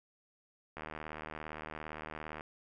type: click train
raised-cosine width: 0.5 ms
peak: -27 dBFS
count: 128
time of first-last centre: 0.77-2.409 s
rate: 77.5 Hz
effects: none